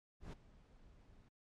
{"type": "noise with ADSR envelope", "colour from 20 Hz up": "brown", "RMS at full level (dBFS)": -44, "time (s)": [0.2, 1.29], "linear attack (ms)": 130, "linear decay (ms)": 8, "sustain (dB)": -19, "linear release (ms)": 11, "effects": ["low-pass 7000 Hz 12 dB/octave", "MP3 64 kbps"]}